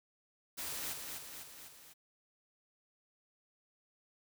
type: noise with echo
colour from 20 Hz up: white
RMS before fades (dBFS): -41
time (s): 0.57-0.94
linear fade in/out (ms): 20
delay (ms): 250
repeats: 4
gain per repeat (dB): -4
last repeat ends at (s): 1.94
effects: none